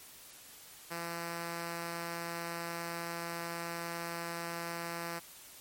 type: tone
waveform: 5% pulse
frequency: 169.4 Hz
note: E3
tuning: 48 cents sharp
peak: -26 dBFS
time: 0.9-5.2 s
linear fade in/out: 20 ms
effects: white hiss -53 dBFS RMS until 5.6 s + MP3 64 kbps